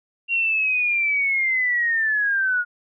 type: linear sweep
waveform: sine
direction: down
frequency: 2767 to 1431 Hz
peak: -18 dBFS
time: 0.28-2.65 s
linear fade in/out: 50 ms
effects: none